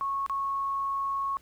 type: tone with dropouts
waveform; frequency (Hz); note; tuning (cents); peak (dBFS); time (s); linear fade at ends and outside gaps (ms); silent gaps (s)
sine; 1100; C#6; -14; -27; 0.01-1.37; 0; 0.263-0.297
effects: added 60 Hz sine -59 dBFS peak until 1.41 s + pink hiss -61 dBFS RMS until 1.41 s